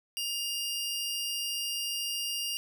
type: tone pair together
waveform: sawtooth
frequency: 2821 / 4753 Hz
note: F7 / D8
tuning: +17 / +20 cents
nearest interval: major sixth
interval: 903 cents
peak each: -29 / -35 dBFS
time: 0.17-2.57 s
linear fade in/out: 0 ms
effects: none